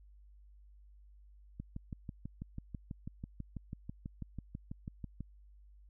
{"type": "click train", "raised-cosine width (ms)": 5, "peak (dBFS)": -29, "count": 23, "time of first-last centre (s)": [1.6, 5.207], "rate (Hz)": 6.1, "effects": ["added 50 Hz sine -56 dBFS peak until 5.89 s"]}